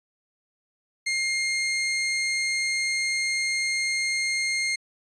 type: tone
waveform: sawtooth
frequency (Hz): 2124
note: C7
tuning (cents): +25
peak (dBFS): -20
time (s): 1.06-4.76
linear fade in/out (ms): 10
effects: resampled to 22050 Hz